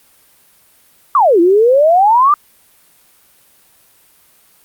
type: exponential two-way sweep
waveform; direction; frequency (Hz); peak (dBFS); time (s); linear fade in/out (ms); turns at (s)
sine; down then up; 1222 to 330 to 1222; -6; 1.15-2.34; 2; 1.4
effects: white hiss -50 dBFS RMS until 4.64 s + Opus 32 kbps